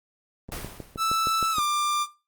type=click train; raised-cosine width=2 ms; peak=-21 dBFS; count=8; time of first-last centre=0.49-1.584 s; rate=6.4 Hz
type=noise with exponential decay; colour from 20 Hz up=pink; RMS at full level=-32 dBFS; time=0.52-1.26 s; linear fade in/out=0 ms; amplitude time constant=160 ms
type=tone with pitch glide; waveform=45% pulse; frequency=1318.5 to 1188.3 Hz; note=E6 to D6; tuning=0 to +20 cents; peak=-22 dBFS; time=0.97-2.07 s; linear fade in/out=50 ms; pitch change=-180 cents; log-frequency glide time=1.52-1.61 s
effects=noise-tail reverb RT60 0.3 s tail -19 dB re dry + Opus 24 kbps